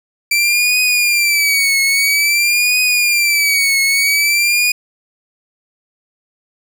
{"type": "tone with vibrato", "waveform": "sawtooth", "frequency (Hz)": 2333, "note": "D7", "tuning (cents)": -12, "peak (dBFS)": -8, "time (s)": [0.31, 4.72], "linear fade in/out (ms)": 5, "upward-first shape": "triangle", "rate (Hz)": 0.5, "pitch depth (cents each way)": 120, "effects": []}